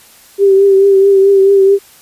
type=tone with vibrato; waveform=sine; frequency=392 Hz; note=G4; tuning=in tune; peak=-4 dBFS; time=0.38-1.79 s; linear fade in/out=50 ms; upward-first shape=triangle; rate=4.6 Hz; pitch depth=38 cents each way; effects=white hiss -42 dBFS RMS until 2.01 s + resampled to 32000 Hz